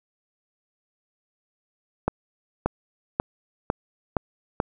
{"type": "accelerating click train", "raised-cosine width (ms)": 1, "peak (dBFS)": -7, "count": 6, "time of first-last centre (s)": [2.08, 4.601], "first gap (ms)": 580, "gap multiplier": 0.93, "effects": []}